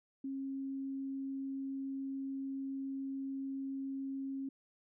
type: tone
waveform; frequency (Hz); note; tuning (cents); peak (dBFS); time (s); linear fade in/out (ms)
sine; 270.7; C#4; -41; -37; 0.24-4.49; 5
effects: none